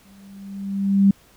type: tone with exponential growth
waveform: sine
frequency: 197.1 Hz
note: G3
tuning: 10 cents sharp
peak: -9 dBFS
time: 0.05-1.11 s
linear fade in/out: 5 ms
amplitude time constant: 230 ms
effects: pink hiss -54 dBFS RMS until 1.36 s